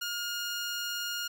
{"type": "tone", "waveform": "15% pulse", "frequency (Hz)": 1422, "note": "F6", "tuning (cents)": 31, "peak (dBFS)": -26, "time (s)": [0.01, 1.28], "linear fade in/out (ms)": 10, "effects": []}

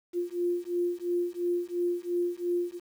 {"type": "beating tone pair", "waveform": "sine", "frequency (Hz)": [349.2, 352.1], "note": ["F4", "F4"], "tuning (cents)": [0, 14], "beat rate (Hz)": 2.9, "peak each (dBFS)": -30, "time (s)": [0.13, 2.8], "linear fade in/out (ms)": 50, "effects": ["9-bit"]}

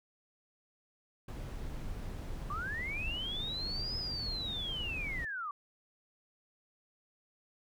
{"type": "noise", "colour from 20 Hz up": "brown", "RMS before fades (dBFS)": -41, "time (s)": [1.28, 5.25], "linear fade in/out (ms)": 5}
{"type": "linear two-way sweep", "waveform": "sine", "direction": "up then down", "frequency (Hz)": [1125, 5110, 1125], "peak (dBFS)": -36, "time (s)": [2.5, 5.51], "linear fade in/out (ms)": 2, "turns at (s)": 3.97}
{"effects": []}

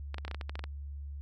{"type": "clicks", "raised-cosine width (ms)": 0.3, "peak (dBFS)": -23, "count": 11, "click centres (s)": [0.144, 0.183, 0.25, 0.28, 0.313, 0.346, 0.412, 0.495, 0.555, 0.593, 0.64], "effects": ["added 71 Hz sine -38 dBFS peak until 1.21 s", "MP3 96 kbps"]}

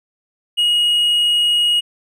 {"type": "tone", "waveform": "triangle", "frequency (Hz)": 2887, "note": "F#7", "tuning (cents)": -43, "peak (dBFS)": -11, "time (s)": [0.57, 1.81], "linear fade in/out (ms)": 20, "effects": []}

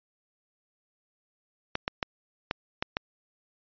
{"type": "clicks", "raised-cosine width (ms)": 0.3, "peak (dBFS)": -11, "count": 6, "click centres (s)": [1.754, 1.879, 2.028, 2.511, 2.825, 2.969], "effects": ["resampled to 11025 Hz"]}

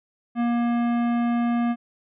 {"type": "tone with tanh clipping", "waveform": "sine", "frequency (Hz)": 237.2, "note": "A#3", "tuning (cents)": 30, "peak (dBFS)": -22, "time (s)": [0.35, 1.76], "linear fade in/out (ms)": 50, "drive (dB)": 17, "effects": ["resampled to 8000 Hz"]}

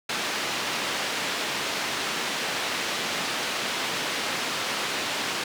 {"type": "band-pass noise", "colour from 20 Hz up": "white", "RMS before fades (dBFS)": -29, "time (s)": [0.09, 5.44], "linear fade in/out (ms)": 5, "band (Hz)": [170, 3800], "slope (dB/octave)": 12, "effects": []}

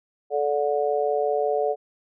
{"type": "harmonic tone", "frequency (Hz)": 145.4, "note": "D3", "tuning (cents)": -17, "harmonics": [3, 4, 5], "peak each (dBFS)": [-24, -25, -26], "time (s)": [0.3, 1.76], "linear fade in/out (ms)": 50, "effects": []}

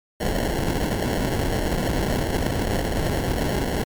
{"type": "noise with sample-and-hold", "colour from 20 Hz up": "pink", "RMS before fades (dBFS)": -23, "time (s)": [0.2, 3.84], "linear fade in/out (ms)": 10, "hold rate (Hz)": 1225, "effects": ["MP3 96 kbps"]}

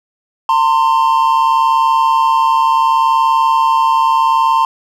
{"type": "tone pair together", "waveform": "triangle", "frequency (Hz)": [905.8, 1046.5], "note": ["A#5", "C6"], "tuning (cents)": [-50, 0], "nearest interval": "major second", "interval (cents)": 250, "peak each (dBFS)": -10, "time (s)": [0.49, 4.65], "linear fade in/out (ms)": 2, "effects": []}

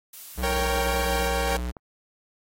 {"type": "noise", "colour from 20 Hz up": "blue", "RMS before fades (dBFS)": -41, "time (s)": [0.13, 1.28], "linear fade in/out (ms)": 5}
{"type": "tone with pitch glide", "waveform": "square", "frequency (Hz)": [63.2, 60.73], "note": ["B1", "B1"], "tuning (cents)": [41, -28], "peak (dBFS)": -28, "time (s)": [0.37, 1.72], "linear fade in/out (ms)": 20, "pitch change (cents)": -69, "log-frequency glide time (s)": [0.47, 0.69]}
{"type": "chord", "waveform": "sawtooth", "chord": "G diminished", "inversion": "first", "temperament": "equal", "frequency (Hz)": [466.2, 554.4, 784], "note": ["Bb4", "Db5", "G5"], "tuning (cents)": [0, 0, 0], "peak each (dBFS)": -25, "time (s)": [0.43, 1.57], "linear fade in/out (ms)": 5}
{"type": "clicks", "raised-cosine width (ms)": 1, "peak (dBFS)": -26, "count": 3, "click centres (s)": [0.929, 1.591, 1.768]}
{"effects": ["AAC 48 kbps"]}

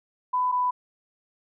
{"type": "tone pair in turn", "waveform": "sine", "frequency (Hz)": [1000, 994.6], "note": ["B5", "B5"], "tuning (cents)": [21, 12], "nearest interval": "unison", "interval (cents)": 9, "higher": "first", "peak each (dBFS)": -21, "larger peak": "neither", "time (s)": [[0.33, 0.52], [0.52, 0.71]], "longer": "neither", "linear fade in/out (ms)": 10, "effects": []}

